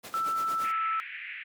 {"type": "noise with tremolo", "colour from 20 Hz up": "pink", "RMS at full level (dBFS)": -40, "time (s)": [0.03, 0.72], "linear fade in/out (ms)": 20, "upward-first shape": "sine", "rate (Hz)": 8.8, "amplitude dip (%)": 70}
{"type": "tone with pitch glide", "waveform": "sine", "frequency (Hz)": [1327, 1318.6], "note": ["E6", "E6"], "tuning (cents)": [11, 0], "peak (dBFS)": -26, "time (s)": [0.14, 1], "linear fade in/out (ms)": 0, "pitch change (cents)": -11, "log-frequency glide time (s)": [0.33, 0.84]}
{"type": "band-pass noise", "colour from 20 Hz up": "white", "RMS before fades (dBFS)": -40, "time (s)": [0.63, 1.44], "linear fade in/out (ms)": 20, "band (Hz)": [1700, 2500], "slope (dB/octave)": 48}
{"effects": ["high-pass 200 Hz 12 dB/octave", "MP3 96 kbps"]}